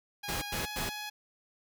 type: tone with pitch glide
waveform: 10% pulse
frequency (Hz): 820 to 839.2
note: G#5 to G#5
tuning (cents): -22 to +18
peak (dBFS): -29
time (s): 0.23-1.1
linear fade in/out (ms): 10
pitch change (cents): +40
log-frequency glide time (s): 0.46-0.63
type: noise bursts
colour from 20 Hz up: pink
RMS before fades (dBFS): -35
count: 3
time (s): 0.28-0.896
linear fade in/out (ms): 10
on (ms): 140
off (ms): 98
effects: none